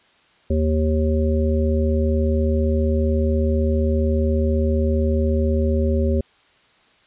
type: harmonic tone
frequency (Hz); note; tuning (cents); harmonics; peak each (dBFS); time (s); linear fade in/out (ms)
77.9; D#2; +3; 1 / 3 / 5 / 7; -18 / -23 / -25 / -26; 0.5-6.21; 5
effects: white hiss -56 dBFS RMS until 7.06 s + resampled to 8000 Hz